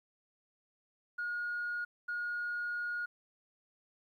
sine tone bursts at uneven times, 1437 Hz, F6, 49 cents sharp, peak -33 dBFS, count 2, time 1.18-1.85 / 2.08-3.06 s, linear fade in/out 10 ms, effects tanh soft clip ceiling -30 dBFS + 12-bit

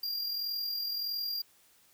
square tone with amplitude modulation, 4781 Hz, D8, 30 cents sharp, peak -31 dBFS, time 0.03-1.42 s, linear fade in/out 5 ms, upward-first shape sine, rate 41.6 Hz, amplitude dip 40%, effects white hiss -64 dBFS RMS until 1.93 s

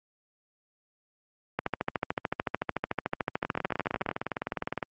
two click trains, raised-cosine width 0.5 ms, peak -12 / -15 dBFS, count 35 / 28, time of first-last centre 1.59-4.09 / 3.45-4.828 s, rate 13.6 / 19.6 Hz, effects high-pass 100 Hz 12 dB/octave + Opus 48 kbps

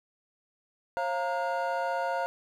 triangle tone cluster, 539 / 694 / 929 / 1433 Hz, C#5 / F5 / A#5 / F6, -49 / -11 / -6 / +44 cents, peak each -31 / -30 / -31 / -35 dBFS, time 0.97-2.26 s, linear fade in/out 0 ms, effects none

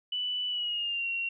sine tone with pitch glide, 2976 to 2745 Hz, F#7 to F7, +9 to -31 cents, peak -29 dBFS, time 0.12-1.29 s, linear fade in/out 5 ms, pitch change -140 cents, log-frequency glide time 0.48-1.07 s, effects none

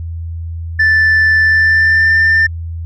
sine tone with pitch glide, 1760 to 1789.7 Hz, A6 to A6, 0 to +29 cents, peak -5 dBFS, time 0.79-2.47 s, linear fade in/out 10 ms, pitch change +29 cents, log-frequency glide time 1.41-2.15 s, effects tanh soft clip ceiling -6 dBFS + added 83 Hz sine -20 dBFS peak until 2.85 s

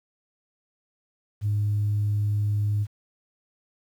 sine tone, 103.83 Hz, G#2, in tune, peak -20 dBFS, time 1.41-2.87 s, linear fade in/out 50 ms, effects tanh soft clip ceiling -18 dBFS + 9-bit

